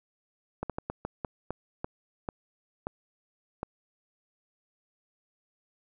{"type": "slowing click train", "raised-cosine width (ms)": 1, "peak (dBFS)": -18, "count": 11, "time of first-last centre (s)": [0.63, 3.631], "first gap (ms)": 67, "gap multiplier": 1.31, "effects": []}